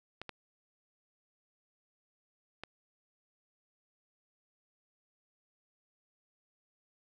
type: clicks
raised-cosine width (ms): 0.3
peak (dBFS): -25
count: 3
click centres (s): 0.216 / 0.293 / 2.636
effects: none